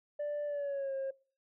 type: tone with pitch glide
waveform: sine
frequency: 587.3 to 538.6 Hz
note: D5 to C#5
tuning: 0 to -50 cents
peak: -31 dBFS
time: 0.19-1.11 s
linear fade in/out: 10 ms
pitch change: -150 cents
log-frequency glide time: 0.46-0.94 s
effects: noise-tail reverb RT60 0.4 s tail -25 dB re dry + tanh soft clip ceiling -32 dBFS